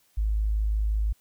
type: tone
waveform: sine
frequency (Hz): 52.9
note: G#1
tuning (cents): +33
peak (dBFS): -22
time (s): 0.17-1.13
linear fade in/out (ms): 10
effects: white hiss -65 dBFS RMS until 1.2 s